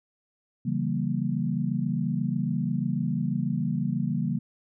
sine chord, C# diminished seventh, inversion none, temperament equal with one note detuned, 138.59 / 164.81 / 192.85 / 233.1 Hz, C#3 / E3 / G3 / Bb3, 0 / 0 / -28 / 0 cents, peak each -30 dBFS, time 0.65-4.39 s, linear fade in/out 10 ms, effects none

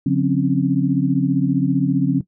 sine tone cluster, 142 / 180.2 / 261.7 / 276.9 Hz, C#3 / F#3 / C4 / C#4, +42 / -45 / 0 / -2 cents, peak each -20 dBFS, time 0.06-2.21 s, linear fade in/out 5 ms, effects noise-tail reverb RT60 0.1 s tail -17 dB re dry

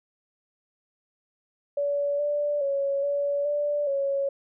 sine tone with pitch steps, 572 / 585 / 556 / 570 / 585 / 554 Hz, D5 / D5 / C#5 / C#5 / D5 / C#5, -46 / -7 / +5 / +48 / -7 / -1 cents, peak -23 dBFS, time 1.77-4.29 s, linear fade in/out 5 ms, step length 420 ms, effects none

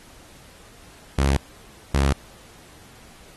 sawtooth tone pair in turn, 68.7 / 69.01 Hz, C#2 / C#2, -15 / -7 cents, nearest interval unison, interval 8 cents, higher second, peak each -13 dBFS, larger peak neither, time 1.18-1.37 / 1.94-2.13 s, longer neither, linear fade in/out 5 ms, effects pink hiss -49 dBFS RMS until 3.36 s + AAC 32 kbps

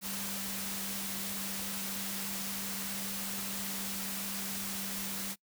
sine tone in noise, 196 Hz, G3, in tune, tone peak -43 dBFS, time 0.01-5.36 s, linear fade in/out 50 ms, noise white, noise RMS -38 dBFS, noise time 0.01-5.36 s, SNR -8 dB, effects noise-tail reverb RT60 0.1 s tail -25 dB re dry

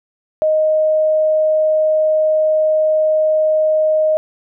sine tone, 622.3 Hz, D#5, in tune, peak -11 dBFS, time 0.42-4.17 s, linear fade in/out 0 ms, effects none

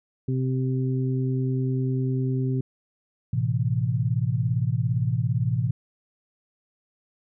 harmonic tone, 130 Hz, C3, 11 cents flat, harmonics 1 / 2 / 3, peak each -23 / -29 / -33 dBFS, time 0.28-2.61 s, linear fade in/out 5 ms
sine chord, A minor, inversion none, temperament equal with one note detuned, 110 / 127.68 / 164.81 Hz, A2 / C3 / E3, 0 / -42 / 0 cents, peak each -25 / -24 / -29 dBFS, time 3.33-5.71 s, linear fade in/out 5 ms
effects none

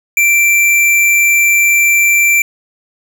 square tone, 2349 Hz, D7, in tune, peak -8 dBFS, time 0.17-2.42 s, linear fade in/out 2 ms, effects none

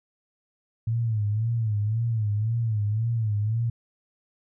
sine tone with vibrato, 110 Hz, A2, in tune, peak -22 dBFS, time 0.87-3.7 s, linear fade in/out 5 ms, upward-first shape sine, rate 1.9 Hz, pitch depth 110 cents each way, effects none

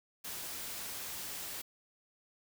white noise, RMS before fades -42 dBFS, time 0.24-1.62 s, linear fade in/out 10 ms, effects none

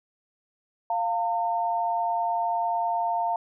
sine tone pair together, 698.5 / 907.7 Hz, F5 / A#5, 0 / -46 cents, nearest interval perfect fourth, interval 454 cents, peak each -26 dBFS, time 0.9-3.36 s, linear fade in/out 2 ms, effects none

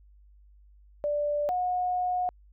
sine tone pair in turn, 587.3 / 725 Hz, D5 / F#5, 0 / -35 cents, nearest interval major third, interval 365 cents, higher second, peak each -25 dBFS, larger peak neither, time 1.04-1.49 / 1.49-2.29 s, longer second, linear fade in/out 0 ms, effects added 50 Hz sine -53 dBFS peak until 2.52 s

